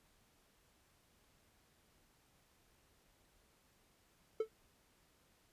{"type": "tone with exponential decay", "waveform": "triangle", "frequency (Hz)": 440, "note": "A4", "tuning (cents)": 0, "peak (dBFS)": -27, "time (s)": [4.4, 4.49], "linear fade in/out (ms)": 5, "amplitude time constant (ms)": 18, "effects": ["pink hiss -72 dBFS RMS until 5.52 s", "resampled to 32000 Hz"]}